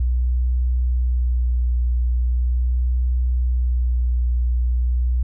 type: tone with vibrato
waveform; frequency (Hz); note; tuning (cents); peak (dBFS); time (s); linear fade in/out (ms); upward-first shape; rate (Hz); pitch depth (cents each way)
sine; 61.2; B1; -15; -16; 0-5.23; 5; sine; 0.4; 19
effects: none